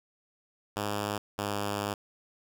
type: tone pair in turn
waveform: 5% pulse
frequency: 103.2 / 102.19 Hz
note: G#2 / G#2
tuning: -10 / -27 cents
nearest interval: unison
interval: 17 cents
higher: first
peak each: -19 dBFS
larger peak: neither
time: 0.76-1.18 / 1.38-1.94 s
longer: second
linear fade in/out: 5 ms
effects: none